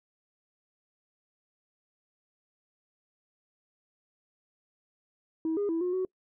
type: tone with pitch steps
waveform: sine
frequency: 321.5 / 407.9 / 329.5 / 359.4 / 372.4 Hz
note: E4 / G#4 / E4 / F4 / F#4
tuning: -43 / -31 / -1 / +50 / +11 cents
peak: -25 dBFS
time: 5.45-6.05 s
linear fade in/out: 2 ms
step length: 120 ms
effects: noise-tail reverb RT60 0.1 s tail -26 dB re dry + tanh soft clip ceiling -24 dBFS